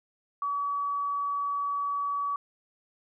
sine tone, 1139 Hz, C#6, 47 cents sharp, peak -27 dBFS, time 0.42-2.36 s, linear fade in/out 2 ms, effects none

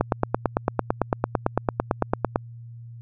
click train, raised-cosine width 1 ms, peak -5 dBFS, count 22, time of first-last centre 0.01-2.359 s, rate 8.94 Hz, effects added 117 Hz sine -38 dBFS peak until 3.01 s

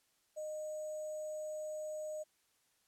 sine tone with sample-and-hold, 615 Hz, D#5, 20 cents flat, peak -39 dBFS, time 0.36-2.24 s, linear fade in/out 20 ms, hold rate 7350 Hz, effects white hiss -75 dBFS RMS until 2.87 s + low-pass 12000 Hz 12 dB/octave

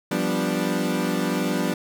30% pulse chord, G dominant seventh, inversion third, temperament equal with one note detuned, 174.61 / 196 / 245.8 / 293.7 Hz, F3 / G3 / B3 / D4, 0 / 0 / -8 / 0 cents, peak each -25 dBFS, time 0.11-1.74 s, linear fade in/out 5 ms, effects none

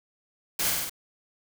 white noise with echo, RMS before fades -27 dBFS, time 0.59-0.7 s, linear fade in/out 5 ms, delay 49 ms, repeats 4, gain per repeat -2 dB, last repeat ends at 0.896 s, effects none

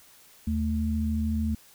sine tone pair together, 77.78 / 220 Hz, D#2 / A3, 0 / 0 cents, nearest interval octave + tritone, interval 1800 cents, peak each -27 dBFS, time 0.47-1.55 s, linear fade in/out 5 ms, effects white hiss -55 dBFS RMS until 1.74 s

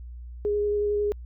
sine tone with vibrato, 413.6 Hz, G#4, 7 cents flat, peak -22 dBFS, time 0.45-1.12 s, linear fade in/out 0 ms, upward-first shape square, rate 11 Hz, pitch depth 8 cents each way, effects added 60 Hz sine -37 dBFS peak until 1.25 s

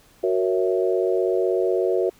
sine chord, F# dominant seventh, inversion none, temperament equal, 370 / 466.2 / 554.4 / 659.3 Hz, F#4 / A#4 / C#5 / E5, 0 / 0 / 0 / 0 cents, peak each -21 / -24 / -27 / -27 dBFS, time 0.23-2.1 s, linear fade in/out 10 ms, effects pink hiss -55 dBFS RMS until 2.19 s

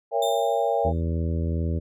sine chord, A# diminished seventh, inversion none, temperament just, 466.2 / 559.4 / 671.3 / 805.5 Hz, A#4 / C#5 / E5 / G5, 0 / +16 / +31 / +47 cents, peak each -26 dBFS, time 0.11-0.93 s, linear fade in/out 50 ms
sawtooth tone with exponential decay, 3614 Hz, A7, 46 cents sharp, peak -26 dBFS, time 0.22-1.01 s, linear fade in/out 5 ms, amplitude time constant 170 ms
harmonic tone, 82.41 Hz, E2, in tune, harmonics 1 / 2 / 3 / 4 / 5 / 6 / 7, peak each -24 / -30 / -34 / -36 / -38 / -40 / -41 dBFS, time 0.84-1.8 s, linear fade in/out 20 ms
effects none

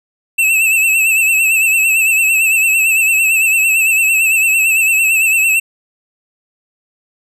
square tone with vibrato, 2637 Hz, E7, in tune, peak -10 dBFS, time 0.38-5.6 s, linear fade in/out 10 ms, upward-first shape sine, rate 8.9 Hz, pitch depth 56 cents each way, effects none

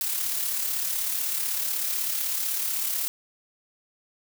blue noise with amplitude modulation, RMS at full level -26 dBFS, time 0.01-3.08 s, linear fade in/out 0 ms, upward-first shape sine, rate 36 Hz, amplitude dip 40%, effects none

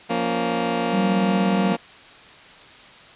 15% pulse chord, Bb minor, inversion second, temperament just, 174.81 / 233.1 / 279.7 Hz, F3 / Bb3 / Db4, +2 / 0 / +16 cents, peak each -21 / -17 / -22 dBFS, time 0.09-1.77 s, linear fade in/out 20 ms
sine tone, 191.3 Hz, G3, 42 cents flat, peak -19 dBFS, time 0.93-1.73 s, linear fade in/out 10 ms
effects white hiss -45 dBFS RMS until 3.15 s + resampled to 8000 Hz

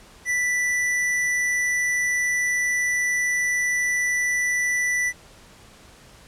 square tone, 1975.5 Hz, B6, in tune, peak -21 dBFS, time 0.25-5.13 s, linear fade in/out 50 ms, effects pink hiss -49 dBFS RMS until 6.27 s + low-pass 10000 Hz 12 dB/octave

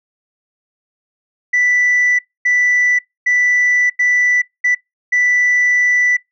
sine tone bursts at uneven times, 1975.5 Hz, B6, in tune, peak -9 dBFS, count 6, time 1.53-2.19 / 2.45-2.99 / 3.26-3.9 / 3.99-4.42 / 4.64-4.75 / 5.12-6.17 s, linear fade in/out 10 ms, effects noise-tail reverb RT60 0.2 s tail -25 dB re dry + tanh soft clip ceiling -8 dBFS

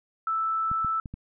sine tone, 1318.5 Hz, E6, in tune, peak -24 dBFS, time 0.27-1 s, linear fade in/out 2 ms
clicks, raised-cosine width 5 ms, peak -24 dBFS, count 4, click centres 0.715 / 0.847 / 1.058 / 1.14 s
effects none

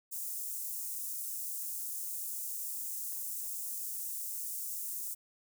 white high-pass noise, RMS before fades -39 dBFS, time 0.11-5.15 s, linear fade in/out 20 ms, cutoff 7200 Hz, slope 24 dB/octave, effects none

